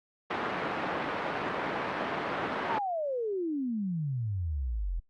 white band-pass noise, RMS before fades -32 dBFS, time 0.3-2.79 s, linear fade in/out 10 ms, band 170 to 1400 Hz, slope 12 dB/octave
sine exponential sweep, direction down, 960 to 39.76 Hz, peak -29 dBFS, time 2.69-5 s, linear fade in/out 10 ms
effects low-pass 4000 Hz 12 dB/octave + Opus 48 kbps

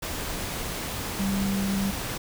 sine tone in noise, 196 Hz, G3, in tune, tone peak -24 dBFS, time 1.19-1.91 s, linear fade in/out 10 ms, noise pink, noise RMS -32 dBFS, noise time 0.02-2.18 s, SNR +5 dB, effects none

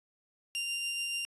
sawtooth tone with tremolo, 2785 Hz, F7, 5 cents flat, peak -28 dBFS, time 0.55-1.25 s, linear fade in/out 0 ms, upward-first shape triangle, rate 7 Hz, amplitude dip 25%, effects resampled to 24000 Hz

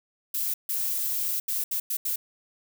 violet noise bursts at uneven times, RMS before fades -28 dBFS, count 6, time 0.34-0.54 / 0.69-1.4 / 1.48-1.64 / 1.71-1.8 / 1.9-1.97 / 2.05-2.16 s, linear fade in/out 5 ms, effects none

